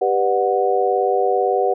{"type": "chord", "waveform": "sine", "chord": "G major seventh", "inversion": "none", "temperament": "just", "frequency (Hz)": [392, 490, 588, 735], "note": ["G4", "B4", "D5", "F#5"], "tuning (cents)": [0, -14, 2, -12], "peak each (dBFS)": [-20, -20, -25, -19], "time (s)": [0.01, 1.74], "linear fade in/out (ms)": 10, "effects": []}